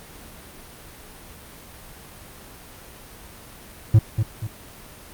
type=tone with echo; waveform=triangle; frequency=109 Hz; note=A2; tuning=16 cents flat; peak=-7 dBFS; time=3.94-3.99 s; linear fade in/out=5 ms; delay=240 ms; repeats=2; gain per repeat=-8 dB; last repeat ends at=4.47 s; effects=pink hiss -43 dBFS RMS until 5.13 s + Opus 32 kbps